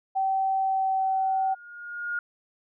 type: tone with pitch glide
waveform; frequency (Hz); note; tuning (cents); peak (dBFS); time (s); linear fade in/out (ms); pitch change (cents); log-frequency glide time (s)
sine; 770 to 765.6; G5 to G5; -31 to -41; -22; 0.15-1.55; 20; -10; 0.59-0.94
type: tone with exponential growth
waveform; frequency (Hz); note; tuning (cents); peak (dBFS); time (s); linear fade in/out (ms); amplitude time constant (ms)
sine; 1427; F6; +37; -25; 0.99-2.19; 2; 260
effects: none